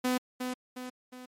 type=tone with echo; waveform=sawtooth; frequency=252.1 Hz; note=B3; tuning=36 cents sharp; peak=-22 dBFS; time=0.04-0.18 s; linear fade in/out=10 ms; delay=360 ms; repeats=3; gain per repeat=-6 dB; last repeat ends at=1.26 s; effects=MP3 64 kbps